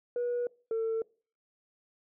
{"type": "tone pair in turn", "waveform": "sine", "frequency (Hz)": [484.3, 449.4], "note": ["B4", "A4"], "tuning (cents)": [-34, 37], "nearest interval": "minor second", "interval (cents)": 129, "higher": "first", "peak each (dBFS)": [-27, -26], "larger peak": "second", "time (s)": [[0.16, 0.47], [0.71, 1.02]], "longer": "neither", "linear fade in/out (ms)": 2, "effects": ["noise-tail reverb RT60 0.4 s tail -24 dB re dry", "tanh soft clip ceiling -26 dBFS"]}